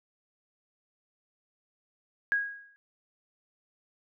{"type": "tone with exponential decay", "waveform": "sine", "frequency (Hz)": 1645, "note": "G#6", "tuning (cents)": -17, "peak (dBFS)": -21, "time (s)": [2.32, 2.76], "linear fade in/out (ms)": 0, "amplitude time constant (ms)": 95, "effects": []}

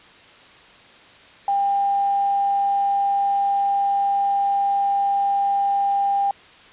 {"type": "tone with quantisation", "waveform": "sine", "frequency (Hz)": 798, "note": "G5", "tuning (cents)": 31, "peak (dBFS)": -17, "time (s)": [1.48, 6.31], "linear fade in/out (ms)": 2, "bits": 7, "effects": ["white hiss -47 dBFS RMS until 6.72 s", "resampled to 8000 Hz"]}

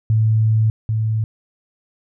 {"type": "tone pair in turn", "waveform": "sine", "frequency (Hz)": [110, 110], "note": ["A2", "A2"], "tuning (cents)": [0, 0], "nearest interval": "unison", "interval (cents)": 0, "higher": "neither", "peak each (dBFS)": [-12, -16], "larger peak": "first", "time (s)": [[0.1, 0.7], [0.89, 1.24]], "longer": "first", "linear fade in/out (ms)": 0, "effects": []}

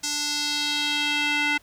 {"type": "tone with band-pass filter sweep", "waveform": "square", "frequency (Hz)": 293.7, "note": "D4", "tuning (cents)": 0, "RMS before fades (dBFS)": -25, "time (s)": [0.03, 1.58], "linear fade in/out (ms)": 10, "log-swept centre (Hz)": [6100, 2200], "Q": 2.2, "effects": ["pink hiss -57 dBFS RMS until 1.62 s"]}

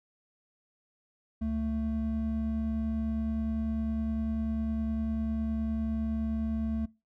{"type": "tone pair together", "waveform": "triangle", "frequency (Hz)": [70.78, 222.2], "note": ["C#2", "A3"], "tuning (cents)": [37, 17], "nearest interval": "octave + minor sixth", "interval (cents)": 1980, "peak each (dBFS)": [-32, -28], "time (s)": [1.41, 6.86], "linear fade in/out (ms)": 10, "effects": ["noise-tail reverb RT60 0.3 s tail -24 dB re dry"]}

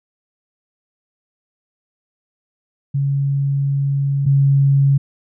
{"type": "tone pair in turn", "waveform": "sine", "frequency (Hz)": [139.3, 138.64], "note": ["C#3", "C#3"], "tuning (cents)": [9, 1], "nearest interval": "unison", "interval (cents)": 8, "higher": "first", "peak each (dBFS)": [-15, -10], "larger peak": "second", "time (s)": [[2.94, 4.26], [4.26, 4.98]], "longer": "first", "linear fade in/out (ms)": 10, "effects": []}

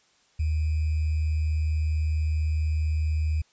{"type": "tone with sample-and-hold", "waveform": "sine", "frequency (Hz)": 77.78, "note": "D#2", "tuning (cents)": 0, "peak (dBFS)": -22, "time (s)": [0.39, 3.42], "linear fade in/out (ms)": 10, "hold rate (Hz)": 2450, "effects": ["white hiss -63 dBFS RMS until 3.52 s", "resampled to 16000 Hz"]}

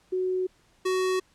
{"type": "tone pair in turn", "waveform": ["sine", "square"], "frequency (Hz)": [370, 372.6], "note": ["F#4", "F#4"], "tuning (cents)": [0, 12], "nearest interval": "unison", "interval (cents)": 12, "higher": "second", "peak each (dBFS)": [-24, -24], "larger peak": "neither", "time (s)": [[0.12, 0.47], [0.85, 1.2]], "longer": "neither", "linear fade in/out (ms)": 10, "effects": ["pink hiss -63 dBFS RMS until 1.34 s", "low-pass 9000 Hz 12 dB/octave"]}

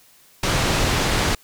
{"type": "low-pass noise", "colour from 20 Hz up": "pink", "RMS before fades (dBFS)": -20, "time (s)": [0.43, 1.35], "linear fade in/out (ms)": 5, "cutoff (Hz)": 6800, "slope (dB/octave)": 12, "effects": ["white hiss -53 dBFS RMS until 1.43 s"]}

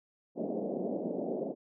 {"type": "band-pass noise", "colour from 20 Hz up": "pink", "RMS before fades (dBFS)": -35, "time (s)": [0.35, 1.55], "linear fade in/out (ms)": 50, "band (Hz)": [190, 660], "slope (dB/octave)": 48, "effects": []}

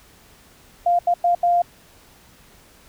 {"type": "tone bursts at uneven times", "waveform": "sine", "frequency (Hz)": 698.5, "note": "F5", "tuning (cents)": 0, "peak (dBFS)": -14, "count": 4, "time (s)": [[0.86, 0.99], [1.07, 1.14], [1.24, 1.35], [1.43, 1.62]], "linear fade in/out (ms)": 5, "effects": ["pink hiss -51 dBFS RMS until 2.88 s"]}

